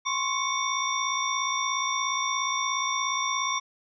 sine tone cluster, 1044 / 1101 / 2223 / 3566 / 5670 Hz, C6 / C#6 / C#7 / A7 / F8, -4 / -12 / +4 / +22 / +25 cents, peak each -30 / -31 / -32 / -33 / -33 dBFS, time 0.05-3.6 s, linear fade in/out 20 ms, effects none

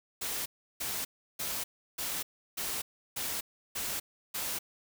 white noise bursts, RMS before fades -35 dBFS, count 8, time 0.21-4.59 s, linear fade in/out 10 ms, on 250 ms, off 340 ms, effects none

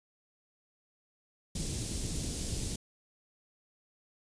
pink band-stop noise, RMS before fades -35 dBFS, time 1.55-2.76 s, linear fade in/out 5 ms, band 300 to 5100 Hz, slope 12 dB/octave, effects resampled to 22050 Hz

